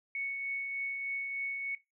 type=tone with tremolo; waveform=sine; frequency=2217 Hz; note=C#7; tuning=in tune; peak=-32 dBFS; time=0.15-1.75 s; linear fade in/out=2 ms; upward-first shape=triangle; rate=3.3 Hz; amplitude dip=35%; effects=noise-tail reverb RT60 0.2 s tail -18 dB re dry